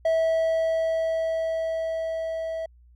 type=tone with level ramp; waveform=triangle; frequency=650 Hz; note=E5; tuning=24 cents flat; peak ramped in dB=-17 to -26 dBFS; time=0.05-2.66 s; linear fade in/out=5 ms; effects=added 60 Hz sine -51 dBFS peak until 2.95 s